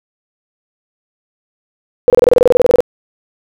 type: tone bursts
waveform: sine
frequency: 493.9 Hz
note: B4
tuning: in tune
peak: -3 dBFS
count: 16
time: 2.08-2.805 s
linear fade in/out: 0 ms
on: 20 ms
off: 27 ms
effects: none